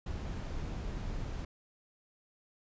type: noise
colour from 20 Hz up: brown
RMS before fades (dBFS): -38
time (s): 0.06-1.45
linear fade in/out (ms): 5
effects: resampled to 16000 Hz